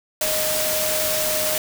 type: tone in noise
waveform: sine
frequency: 620 Hz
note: D#5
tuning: 6 cents flat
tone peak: -25 dBFS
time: 0.21-1.58 s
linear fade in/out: 2 ms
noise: white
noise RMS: -23 dBFS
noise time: 0.21-1.58 s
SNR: -5 dB
effects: none